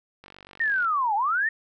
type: click train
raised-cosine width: 0.3 ms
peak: -29 dBFS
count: 30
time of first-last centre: 0.24-0.845 s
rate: 47.9 Hz
type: linear two-way sweep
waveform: sine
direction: down then up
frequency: 1864.7 to 786 to 1864.7 Hz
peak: -21 dBFS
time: 0.6-1.49 s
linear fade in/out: 5 ms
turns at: 1.15 s
effects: none